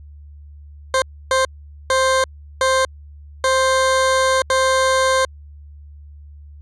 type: tone bursts at uneven times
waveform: 20% pulse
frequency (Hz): 525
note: C5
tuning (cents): +6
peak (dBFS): -9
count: 6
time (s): 0.94-1.02 / 1.31-1.45 / 1.9-2.24 / 2.61-2.85 / 3.44-4.42 / 4.5-5.25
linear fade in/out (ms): 2
effects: added 73 Hz sine -37 dBFS peak until 6.61 s + resampled to 24000 Hz